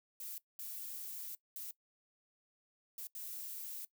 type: noise bursts at uneven times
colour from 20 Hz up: violet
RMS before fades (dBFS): -45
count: 5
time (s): 0.2-0.38 / 0.59-1.35 / 1.56-1.71 / 2.98-3.07 / 3.15-3.85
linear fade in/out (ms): 2
effects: noise-tail reverb RT60 0.1 s tail -19 dB re dry